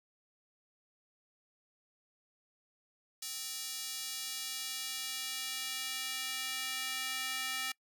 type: tone with high-pass filter sweep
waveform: square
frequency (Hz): 260.4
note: C4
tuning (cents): -8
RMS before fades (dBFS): -39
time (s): 3.22-7.72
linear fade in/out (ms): 5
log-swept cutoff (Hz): 4900 to 2000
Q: 0.97
effects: noise-tail reverb RT60 0.1 s tail -24 dB re dry